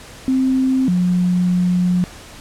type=tone pair in turn; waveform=sine; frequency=261.6 / 179.41 Hz; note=C4 / F3; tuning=0 / +47 cents; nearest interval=perfect fifth; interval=653 cents; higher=first; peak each=-13 dBFS; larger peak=neither; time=0.28-0.88 / 0.88-2.04 s; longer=second; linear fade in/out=0 ms; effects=pink hiss -38 dBFS RMS until 2.4 s + low-pass 10000 Hz 12 dB/octave